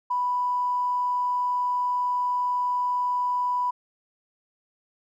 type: tone with tanh clipping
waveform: triangle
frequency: 987.8 Hz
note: B5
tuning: in tune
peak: -22 dBFS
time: 0.1-3.71 s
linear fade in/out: 10 ms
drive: 3 dB
effects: none